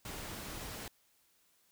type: noise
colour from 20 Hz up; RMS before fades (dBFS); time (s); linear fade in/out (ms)
pink; -44; 0.05-0.88; 2
effects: white hiss -71 dBFS RMS until 1.71 s